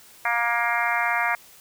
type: harmonic tone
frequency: 235.7 Hz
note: A#3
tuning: 19 cents sharp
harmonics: 3 / 4 / 5 / 6 / 7 / 8 / 9 / 10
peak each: -28 / -28 / -30 / -30 / -28 / -31 / -27 / -33 dBFS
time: 0.25-1.35 s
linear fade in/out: 2 ms
effects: white hiss -50 dBFS RMS until 1.6 s